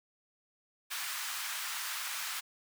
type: high-pass noise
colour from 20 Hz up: pink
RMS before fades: -38 dBFS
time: 0.9-2.41 s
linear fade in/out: 20 ms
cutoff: 1100 Hz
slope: 24 dB/octave
effects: none